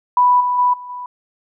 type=tone with level steps; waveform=sine; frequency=987.8 Hz; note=B5; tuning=in tune; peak=-9 / -15 / -11 / -30 / -26 dBFS; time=0.17-1.06 s; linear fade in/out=2 ms; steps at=0.4 / 0.58 / 0.73 / 0.89 s; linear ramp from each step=10 ms; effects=none